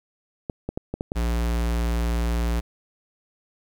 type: clicks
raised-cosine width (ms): 2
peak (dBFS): -14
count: 6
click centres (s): 0.498 / 0.69 / 0.775 / 0.94 / 1.009 / 1.119
type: tone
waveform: square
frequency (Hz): 58.27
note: A#1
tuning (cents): 0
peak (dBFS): -22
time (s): 1.15-2.61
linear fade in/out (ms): 20
effects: 9-bit